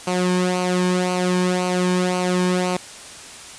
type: tone with flanger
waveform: sawtooth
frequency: 181.3 Hz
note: F#3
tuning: 35 cents flat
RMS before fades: -20 dBFS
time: 0.07-2.77 s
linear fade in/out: 5 ms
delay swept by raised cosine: 0.56 to 1.51 ms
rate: 1.9 Hz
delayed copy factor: -0.65
effects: white hiss -38 dBFS RMS until 3.58 s + resampled to 22050 Hz